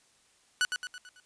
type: tone with echo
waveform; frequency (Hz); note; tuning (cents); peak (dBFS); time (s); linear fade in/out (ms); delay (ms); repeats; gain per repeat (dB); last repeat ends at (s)
sawtooth; 1480; F#6; 0; -20; 0.61-0.65; 0; 110; 5; -6; 1.2
effects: white hiss -65 dBFS RMS until 1.25 s + resampled to 22050 Hz